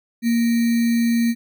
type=tone with sample-and-hold; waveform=sine; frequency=233.1 Hz; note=A#3; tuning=in tune; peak=-15 dBFS; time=0.22-1.35 s; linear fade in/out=50 ms; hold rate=2100 Hz; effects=none